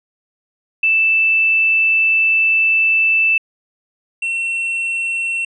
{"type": "tone pair in turn", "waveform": ["sine", "triangle"], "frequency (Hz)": [2645, 2710], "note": ["E7", "E7"], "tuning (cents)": [5, 47], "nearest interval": "unison", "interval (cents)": 42, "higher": "second", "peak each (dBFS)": [-11, -16], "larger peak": "first", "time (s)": [[0.83, 3.38], [4.22, 5.45]], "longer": "first", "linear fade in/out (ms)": 5, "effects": ["resampled to 24000 Hz"]}